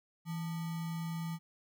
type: tone with sample-and-hold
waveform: sine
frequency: 164.81 Hz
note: E3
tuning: in tune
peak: -35 dBFS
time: 0.25-1.39 s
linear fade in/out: 50 ms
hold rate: 1050 Hz
effects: none